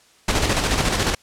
pink noise with tremolo, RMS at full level -18 dBFS, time 0.28-1.15 s, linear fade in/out 5 ms, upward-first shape square, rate 14 Hz, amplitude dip 45%, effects white hiss -54 dBFS RMS until 1.22 s + low-pass 8000 Hz 12 dB/octave

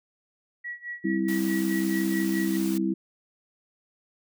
sine tone with tremolo, 1927 Hz, B6, 43 cents flat, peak -31 dBFS, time 0.64-2.57 s, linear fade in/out 10 ms, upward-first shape sine, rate 4.7 Hz, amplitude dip 90%
sine chord, C major, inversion second, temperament just, 196.22 / 261.6 / 327 Hz, G3 / C4 / E4, +2 / 0 / -14 cents, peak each -27 / -31 / -26 dBFS, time 1.04-2.94 s, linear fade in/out 10 ms
white noise, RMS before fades -39 dBFS, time 1.28-2.78 s, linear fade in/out 5 ms
effects none

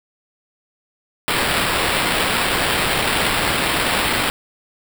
blue noise with sample-and-hold, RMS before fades -19 dBFS, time 1.28-4.3 s, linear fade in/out 0 ms, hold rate 6300 Hz, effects none

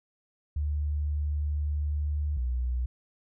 sine tone pair in turn, 74 / 61.93 Hz, D2 / B1, +14 / +5 cents, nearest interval minor third, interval 309 cents, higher first, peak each -26 dBFS, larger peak neither, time 0.56-2.37 / 2.37-2.86 s, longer first, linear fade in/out 5 ms, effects none

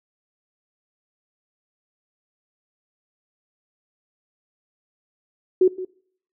sine tone with echo, 370 Hz, F#4, in tune, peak -11 dBFS, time 5.61-5.68 s, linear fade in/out 5 ms, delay 170 ms, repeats 1, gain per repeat -15 dB, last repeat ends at 5.85 s, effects noise-tail reverb RT60 0.6 s tail -21 dB re dry

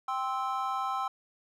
triangle chord, C major, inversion second, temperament just, 784.9 / 1046.5 / 1308.1 Hz, G5 / C6 / E6, +2 / 0 / -14 cents, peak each -32 dBFS, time 0.08-1.08 s, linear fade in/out 5 ms, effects none

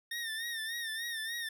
25% pulse tone with vibrato, 1825 Hz, A#6, 37 cents flat, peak -32 dBFS, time 0.11-1.49 s, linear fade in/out 5 ms, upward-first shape sine, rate 3.4 Hz, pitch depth 68 cents each way, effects none

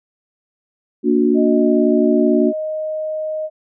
sine chord, Bb augmented, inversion none, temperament just, 233.1 / 291.4 / 364.2 Hz, Bb3 / D4 / F#4, 0 / -13 / -27 cents, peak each -16 dBFS, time 1.03-2.53 s, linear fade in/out 50 ms
sine tone, 622.3 Hz, D#5, in tune, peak -20 dBFS, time 1.34-3.5 s, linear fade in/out 50 ms
effects none

